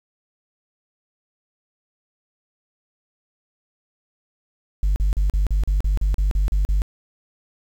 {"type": "tone bursts", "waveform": "sine", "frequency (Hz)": 49, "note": "G1", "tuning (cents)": 0, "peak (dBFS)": -14, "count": 12, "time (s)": [4.83, 6.819], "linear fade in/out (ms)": 0, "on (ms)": 130, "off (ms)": 39, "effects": ["tanh soft clip ceiling -14 dBFS", "8-bit"]}